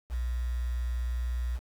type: tone with quantisation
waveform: sine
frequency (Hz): 60.6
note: B1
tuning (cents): -32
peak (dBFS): -28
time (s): 0.09-1.6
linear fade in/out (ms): 50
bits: 8
effects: none